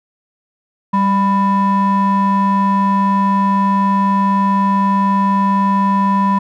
triangle ring-modulated tone, 398.4 Hz, G4, 28 cents sharp, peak -6 dBFS, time 0.93-6.39 s, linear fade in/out 10 ms, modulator 594 Hz, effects none

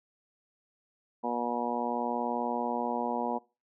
harmonic tone, 120.3 Hz, B2, 45 cents flat, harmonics 2 / 3 / 4 / 5 / 6 / 7 / 8, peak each -35 / -40 / -37 / -39 / -36 / -36 / -35 dBFS, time 1.23-3.39 s, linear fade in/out 20 ms, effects noise-tail reverb RT60 0.3 s tail -22 dB re dry

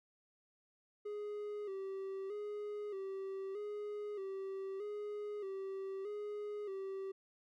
triangle tone with vibrato, 401.2 Hz, G4, 40 cents sharp, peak -38 dBFS, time 1.05-7.12 s, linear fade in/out 10 ms, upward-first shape square, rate 0.8 Hz, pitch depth 63 cents each way, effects none

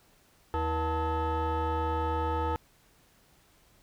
sine tone with frequency modulation, 480.8 Hz, B4, 46 cents flat, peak -24 dBFS, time 0.54-2.56 s, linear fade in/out 0 ms, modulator 402 Hz, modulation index 1.7, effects tanh soft clip ceiling -26 dBFS + pink hiss -63 dBFS RMS until 3.82 s

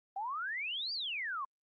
sine exponential two-way sweep, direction up then down, 752 to 4834 to 1030 Hz, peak -35 dBFS, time 0.16-1.45 s, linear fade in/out 5 ms, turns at 0.93 s, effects Opus 32 kbps

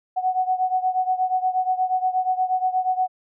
sine beating tone pair, 740 / 748.4 Hz, F#5 / F#5, 0 / +20 cents, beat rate 8.4 Hz, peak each -21 / -24 dBFS, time 0.16-3.08 s, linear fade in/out 20 ms, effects none

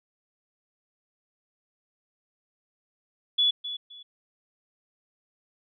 sine tone with echo, 3419 Hz, G#7, 50 cents sharp, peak -19 dBFS, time 3.38-3.51 s, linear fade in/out 10 ms, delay 260 ms, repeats 2, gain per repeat -12 dB, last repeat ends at 4.03 s, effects none

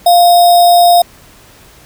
sine tone with sample-and-hold, 698.5 Hz, F5, in tune, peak -3 dBFS, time 0.06-1.02 s, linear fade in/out 5 ms, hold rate 4410 Hz, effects pink hiss -41 dBFS RMS until 1.85 s

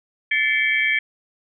sine tone cluster, 1754 / 2084 / 2164 / 2293 / 3189 Hz, A6 / C7 / C#7 / D7 / G7, -6 / -7 / -42 / -42 / +29 cents, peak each -22 / -24 / -26 / -21 / -30 dBFS, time 0.31-0.99 s, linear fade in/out 5 ms, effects none

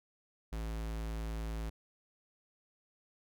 square tone, 55 Hz, A1, in tune, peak -37 dBFS, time 0.52-1.7 s, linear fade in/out 10 ms, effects none

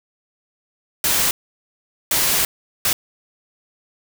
white noise bursts at uneven times, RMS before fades -18 dBFS, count 3, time 1.04-1.31 / 2.11-2.45 / 2.85-2.93 s, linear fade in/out 2 ms, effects none

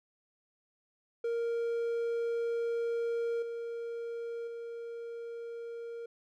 triangle tone with level steps, 466.2 Hz, A#4, in tune, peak -28 / -34 / -37 dBFS, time 1.24-6.06 s, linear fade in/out 5 ms, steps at 3.42 / 4.47 s, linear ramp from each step 5 ms, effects none

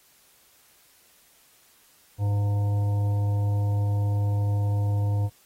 harmonic tone with a mistuned harmonic, 101.8 Hz, G#2, 34 cents flat, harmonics 1 / 3 / 5 / 7 / 9, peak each -21 / -40 / -40 / -43 / -44 dBFS, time 2.18-5.3 s, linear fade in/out 50 ms, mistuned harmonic 1, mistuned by +17 cents, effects white hiss -59 dBFS RMS until 5.45 s + AAC 48 kbps

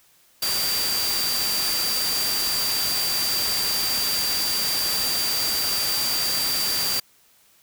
sine tone in noise, 4699 Hz, D8, in tune, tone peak -24 dBFS, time 0.42-7 s, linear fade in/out 5 ms, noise white, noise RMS -26 dBFS, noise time 0.42-7 s, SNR -1 dB, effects white hiss -58 dBFS RMS until 7.62 s

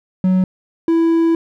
triangle tone pair in turn, 185.8 / 330.6 Hz, F#3 / E4, +7 / +5 cents, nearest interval minor seventh, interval 998 cents, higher second, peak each -9 / -9 dBFS, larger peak neither, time 0.24-0.44 / 0.88-1.35 s, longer second, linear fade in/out 2 ms, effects none

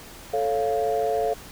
sine chord, A augmented, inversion none, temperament equal with one note detuned, 440 / 554.4 / 696 Hz, A4 / C#5 / E#5, 0 / 0 / -6 cents, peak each -24 / -27 / -24 dBFS, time 0.33-1.34 s, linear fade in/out 10 ms, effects tanh soft clip ceiling -14 dBFS + pink hiss -43 dBFS RMS until 1.51 s

